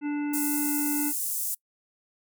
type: harmonic tone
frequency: 292.8 Hz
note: D4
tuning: 5 cents flat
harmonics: 1 / 3 / 5 / 7 / 9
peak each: -26 / -41 / -44 / -45 / -46 dBFS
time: 0.01-1.13 s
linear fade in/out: 50 ms
type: high-pass noise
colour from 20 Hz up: pink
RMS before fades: -30 dBFS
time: 0.33-1.55 s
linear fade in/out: 10 ms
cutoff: 8100 Hz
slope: 24 dB/octave
effects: noise-tail reverb RT60 0.1 s tail -25 dB re dry